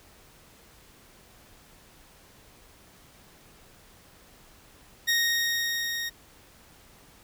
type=tone with level ramp; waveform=20% pulse; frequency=1864.7 Hz; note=A#6; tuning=in tune; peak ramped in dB=-16 to -25 dBFS; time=5.07-6.1 s; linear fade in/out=20 ms; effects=pink hiss -55 dBFS RMS until 7.23 s